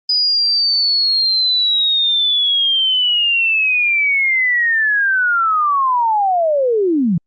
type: linear sweep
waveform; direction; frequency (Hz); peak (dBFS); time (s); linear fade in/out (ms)
sine; down; 4978 to 153.7; -12; 0.09-7.18; 5
effects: Opus 32 kbps